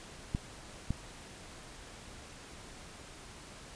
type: clicks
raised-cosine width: 5 ms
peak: -19 dBFS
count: 2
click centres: 0.349 / 0.906 s
effects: pink hiss -50 dBFS RMS until 3.75 s + resampled to 22050 Hz